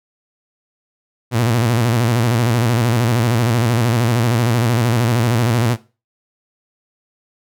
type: tone with vibrato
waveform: sawtooth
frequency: 117.3 Hz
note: A#2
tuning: 11 cents sharp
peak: -10 dBFS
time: 1.31-5.77 s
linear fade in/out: 50 ms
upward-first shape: square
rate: 13 Hz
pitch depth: 83 cents each way
effects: noise-tail reverb RT60 0.3 s tail -17 dB re dry